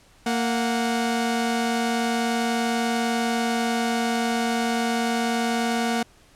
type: tone pair together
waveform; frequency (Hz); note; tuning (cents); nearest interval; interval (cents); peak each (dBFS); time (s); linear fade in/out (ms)
sawtooth; 230.9 / 733; A#3 / F#5; -16 / -16; octave + minor sixth; 2000; -19 / -23; 0.26-6.03; 5
effects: pink hiss -55 dBFS RMS until 6.35 s + low-pass 10000 Hz 12 dB/octave